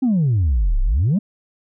sine exponential two-way sweep, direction down then up, 273.1 to 30.29 to 223.4 Hz, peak -12 dBFS, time 0.02-1.19 s, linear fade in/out 10 ms, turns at 0.81 s, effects tanh soft clip ceiling -12 dBFS

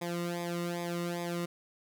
sawtooth tone with flanger, 172.9 Hz, F3, 17 cents flat, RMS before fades -35 dBFS, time 0.01-1.46 s, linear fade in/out 10 ms, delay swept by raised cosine 0.69 to 1.25 ms, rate 2.5 Hz, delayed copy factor -1, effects none

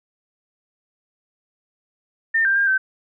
sine tone with pitch steps, 1809 / 1582 / 1607 / 1543 Hz, A6 / G6 / G6 / G6, +48 / +15 / +43 / -28 cents, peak -15 dBFS, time 2.34-2.78 s, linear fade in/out 10 ms, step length 110 ms, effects none

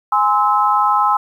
sine chord, Ab augmented, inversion none, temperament just, 830.6 / 1038.3 / 1297.8 Hz, Ab5 / C6 / E6, 0 / -14 / -27 cents, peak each -16 dBFS, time 0.12-1.17 s, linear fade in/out 5 ms, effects 8-bit

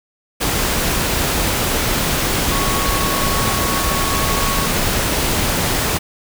sine tone in noise, 1108.7 Hz, C#6, in tune, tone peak -23 dBFS, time 2.5-4.67 s, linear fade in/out 20 ms, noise pink, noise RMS -18 dBFS, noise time 0.4-5.99 s, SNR -8 dB, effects none

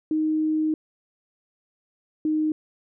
sine tone pair in turn, 311.4 / 309.4 Hz, D#4 / D#4, +2 / -10 cents, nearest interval unison, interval 12 cents, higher first, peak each -20 dBFS, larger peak neither, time 0.11-0.74 / 2.25-2.52 s, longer first, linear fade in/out 2 ms, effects none

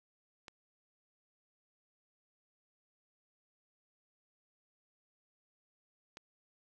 clicks, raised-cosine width 0.2 ms, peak -30 dBFS, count 2, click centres 0.482 / 6.171 s, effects none

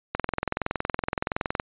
click train, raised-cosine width 0.5 ms, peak -10 dBFS, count 32, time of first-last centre 0.15-1.599 s, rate 21.4 Hz, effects resampled to 8000 Hz

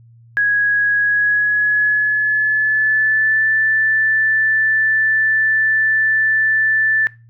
sine tone with pitch glide, 1661.2 to 1760 Hz, G#6 to A6, 0 to 0 cents, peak -12 dBFS, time 0.37-7.07 s, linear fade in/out 0 ms, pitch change +100 cents, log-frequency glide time 0.99-3.46 s, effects noise-tail reverb RT60 0.3 s tail -21 dB re dry + added 116 Hz sine -43 dBFS peak until 7.29 s

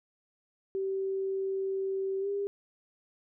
sine tone with pitch glide, 386.1 to 401.3 Hz, G4 to G4, -26 to +41 cents, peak -29 dBFS, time 0.75-2.47 s, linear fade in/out 0 ms, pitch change +67 cents, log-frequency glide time 2.2-2.28 s, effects none

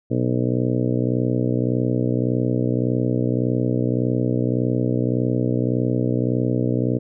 harmonic tone, 61.74 Hz, B1, in tune, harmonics 2 / 3 / 4 / 5 / 6 / 7 / 8 / 9 / 10, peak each -22 / -29 / -24 / -25 / -35 / -28 / -29 / -34 / -37 dBFS, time 0.1-6.99 s, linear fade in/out 20 ms, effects none

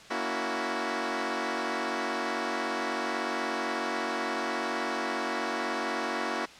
10% pulse chord, F# dominant seventh, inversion first, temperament equal with one note detuned, 233.1 / 282 / 329.6 / 370 Hz, A#3 / C#4 / E4 / F#4, 0 / +30 / 0 / 0 cents, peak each -27 / -28 / -26 / -26 dBFS, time 0.1-6.46 s, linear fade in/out 10 ms, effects white hiss -49 dBFS RMS until 6.59 s + low-pass 5000 Hz 12 dB/octave

